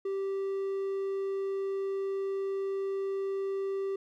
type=tone; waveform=triangle; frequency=390.3 Hz; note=G4; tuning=8 cents flat; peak=-28 dBFS; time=0.05-3.96 s; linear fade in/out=5 ms; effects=none